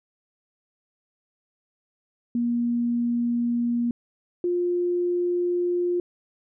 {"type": "tone pair in turn", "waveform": "sine", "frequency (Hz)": [238, 352.8], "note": ["A#3", "F4"], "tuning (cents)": [36, 18], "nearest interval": "perfect fifth", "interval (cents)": 682, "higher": "second", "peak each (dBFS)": -21, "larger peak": "neither", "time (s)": [[2.35, 3.91], [4.44, 6]], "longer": "neither", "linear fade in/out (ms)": 2, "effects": []}